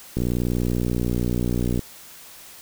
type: click train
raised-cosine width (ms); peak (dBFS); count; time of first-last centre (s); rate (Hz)
3; -11; 99; 0.17-1.793; 60.4
effects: white hiss -44 dBFS RMS until 2.61 s